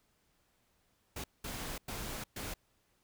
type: noise bursts at uneven times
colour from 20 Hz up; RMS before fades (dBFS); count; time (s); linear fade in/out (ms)
pink; -41; 4; 1.16-1.24 / 1.44-1.78 / 1.88-2.24 / 2.36-2.54; 5
effects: pink hiss -74 dBFS RMS until 3.03 s